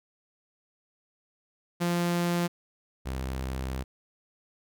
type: tone pair in turn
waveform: sawtooth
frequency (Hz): 173.5 / 65.29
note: F3 / C2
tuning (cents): -11 / -3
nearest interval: octave + perfect fourth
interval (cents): 1692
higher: first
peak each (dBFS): -21 / -27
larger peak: first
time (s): 1.8-2.48 / 3.05-3.84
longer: second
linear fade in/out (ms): 20
effects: none